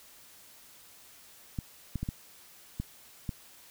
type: clicks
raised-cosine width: 5 ms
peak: -20 dBFS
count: 6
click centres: 1.588 / 1.957 / 2.03 / 2.089 / 2.8 / 3.292 s
effects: white hiss -55 dBFS RMS until 3.7 s